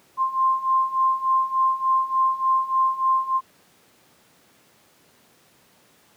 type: beating tone pair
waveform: sine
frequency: 1050 / 1053.4 Hz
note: C6 / C6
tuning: +6 / +11 cents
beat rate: 3.4 Hz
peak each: -23 / -20 dBFS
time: 0.17-3.41 s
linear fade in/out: 50 ms
effects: pink hiss -57 dBFS RMS until 6.16 s + high-pass 150 Hz 12 dB/octave